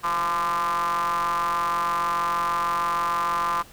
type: ring-modulated tone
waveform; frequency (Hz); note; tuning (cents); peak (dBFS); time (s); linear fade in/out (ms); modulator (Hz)
square; 83.6; E2; +25; -20; 0.03-3.63; 20; 1110
effects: pink hiss -49 dBFS RMS until 3.72 s